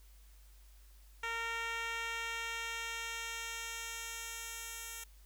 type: tone with band-pass filter sweep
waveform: 10% pulse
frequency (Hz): 460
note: A#4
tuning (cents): -23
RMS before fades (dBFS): -41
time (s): 1.23-5.04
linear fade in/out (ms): 5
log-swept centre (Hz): 1900 to 10000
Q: 0.7
effects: added 50 Hz sine -56 dBFS peak until 5.25 s + white hiss -67 dBFS RMS until 5.25 s